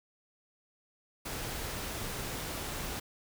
pink noise, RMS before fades -38 dBFS, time 1.25-3 s, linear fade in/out 10 ms, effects none

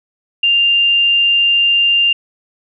sine tone, 2794 Hz, F7, in tune, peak -9 dBFS, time 0.43-2.13 s, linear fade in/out 5 ms, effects none

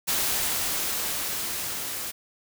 white noise with level ramp, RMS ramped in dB -25 to -33 dBFS, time 0.07-2.12 s, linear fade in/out 20 ms, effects none

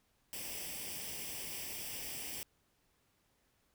white noise with comb filter, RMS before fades -43 dBFS, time 0.33-2.43 s, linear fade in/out 0 ms, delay 0.37 ms, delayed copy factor +0.7, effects pink hiss -75 dBFS RMS until 3.74 s

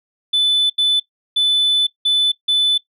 sine tone bursts at uneven times, 3500 Hz, A7, 10 cents flat, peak -10 dBFS, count 5, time 0.33-0.7 / 0.78-1 / 1.36-1.87 / 2.05-2.32 / 2.48-2.78 s, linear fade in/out 10 ms, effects noise-tail reverb RT60 0.1 s tail -17 dB re dry + tanh soft clip ceiling -11 dBFS

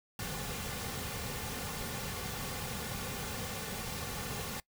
pink noise with comb filter, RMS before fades -39 dBFS, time 0.19-4.6 s, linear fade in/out 2 ms, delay 3.1 ms, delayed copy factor -0.6, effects noise-tail reverb RT60 0.1 s tail -22 dB re dry

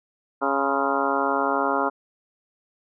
harmonic tone with a mistuned harmonic, 138.59 Hz, C#3, in tune, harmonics 2 / 3 / 4 / 5 / 6 / 7 / 8 / 9 / 10, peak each -29 / -29 / -29 / -29 / -29 / -29 / -29 / -29 / -29 dBFS, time 0.41-1.9 s, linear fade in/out 20 ms, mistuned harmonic 8, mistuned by -75 cents, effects none

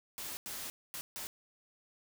white noise bursts at uneven times, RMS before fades -42 dBFS, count 4, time 0.18-0.37 / 0.46-0.7 / 0.94-1.01 / 1.16-1.27 s, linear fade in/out 0 ms, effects none

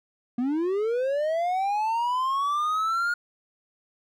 triangle linear sweep, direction up, 234.6 to 1434 Hz, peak -21 dBFS, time 0.38-3.14 s, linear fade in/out 5 ms, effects none

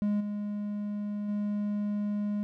triangle tone with level steps, 206.8 Hz, G#3, 7 cents flat, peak -23 / -29 / -26 dBFS, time 0.02-2.43 s, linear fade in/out 0 ms, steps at 0.2 / 1.28 s, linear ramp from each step 10 ms, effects none

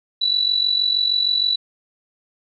sine tone with amplitude modulation, 3951 Hz, B7, in tune, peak -13 dBFS, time 0.21-1.56 s, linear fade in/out 10 ms, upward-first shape sine, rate 46.4 Hz, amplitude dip 70%, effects none

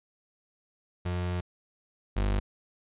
35% pulse tone pair in turn, 89.1 / 49.8 Hz, F2 / G1, +35 / +28 cents, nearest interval minor seventh, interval 1007 cents, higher first, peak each -27 / -23 dBFS, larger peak second, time 1.05-1.41 / 2.16-2.4 s, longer first, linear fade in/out 10 ms, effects resampled to 8000 Hz

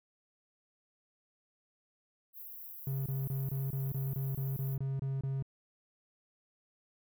pink high-pass noise, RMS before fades -47 dBFS, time 2.33-4.78 s, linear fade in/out 50 ms, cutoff 12000 Hz, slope 96 dB/octave
triangle tone bursts, 135.2 Hz, C#3, 43 cents flat, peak -30 dBFS, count 12, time 2.87-5.425 s, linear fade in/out 2 ms, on 190 ms, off 25 ms
effects none

